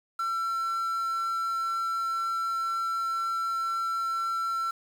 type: tone with quantisation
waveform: triangle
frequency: 1349 Hz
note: E6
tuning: 40 cents sharp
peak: -25 dBFS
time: 0.19-4.71 s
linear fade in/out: 5 ms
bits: 8
effects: none